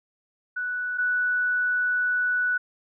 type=tone pair in turn; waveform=sine; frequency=1480 / 1480 Hz; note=F#6 / F#6; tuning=0 / 0 cents; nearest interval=unison; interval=0 cents; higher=neither; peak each=-26 / -21 dBFS; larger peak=second; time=0.56-0.98 / 0.98-2.58 s; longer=second; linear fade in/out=10 ms; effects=none